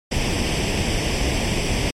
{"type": "noise with comb filter", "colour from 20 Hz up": "pink", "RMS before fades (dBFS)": -21, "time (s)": [0.11, 1.91], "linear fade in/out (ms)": 10, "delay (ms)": 0.37, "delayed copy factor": 0.7, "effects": ["low-pass 7000 Hz 12 dB/octave", "MP3 64 kbps"]}